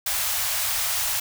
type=band-stop noise; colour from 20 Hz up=white; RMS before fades=-25 dBFS; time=0.06-1.2 s; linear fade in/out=5 ms; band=120 to 590 Hz; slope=48 dB/octave; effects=none